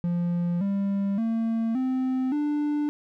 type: tone with pitch steps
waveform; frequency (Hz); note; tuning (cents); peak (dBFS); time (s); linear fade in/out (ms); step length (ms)
triangle; 173.7 / 198.38 / 226.6 / 258.8 / 295.5; F3 / G3 / A#3 / C4 / D4; -9 / +21 / -49 / -19 / +11; -21; 0.04-2.89; 0; 570
effects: none